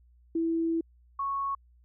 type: tone pair in turn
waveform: sine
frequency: 329.6 / 1105.1 Hz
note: E4 / C#6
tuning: 0 / -6 cents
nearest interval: octave + major sixth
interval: 2094 cents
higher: second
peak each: -25 / -28 dBFS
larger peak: first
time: 0.35-0.81 / 1.19-1.55 s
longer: first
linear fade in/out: 5 ms
effects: added 60 Hz sine -57 dBFS peak until 1.84 s